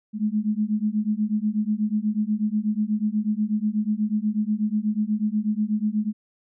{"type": "beating tone pair", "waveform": "sine", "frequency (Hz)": [208.4, 216.6], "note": ["G#3", "A3"], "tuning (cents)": [6, -27], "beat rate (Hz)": 8.2, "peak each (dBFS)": -24, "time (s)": [0.13, 6.13], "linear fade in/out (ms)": 50, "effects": []}